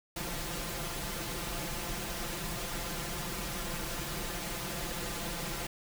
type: noise with comb filter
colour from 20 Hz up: pink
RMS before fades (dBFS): -37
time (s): 0.16-5.67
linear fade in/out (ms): 5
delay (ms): 5.8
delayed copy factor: +0.8
effects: none